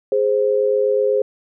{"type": "tone pair together", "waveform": "sine", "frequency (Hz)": [415.3, 523.2], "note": ["G#4", "C5"], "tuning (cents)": [0, 0], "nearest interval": "major third", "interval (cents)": 400, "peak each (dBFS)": -17, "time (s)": [0.12, 1.22], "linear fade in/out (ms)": 2, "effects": []}